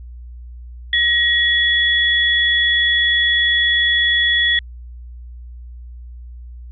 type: tone pair together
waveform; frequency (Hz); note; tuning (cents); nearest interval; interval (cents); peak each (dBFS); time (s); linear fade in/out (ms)
sine; 1900 / 3383; A#6 / G#7; +33 / +31; minor seventh; 998; -15 / -16; 0.93-4.59; 2
effects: added 60 Hz sine -32 dBFS peak until 6.71 s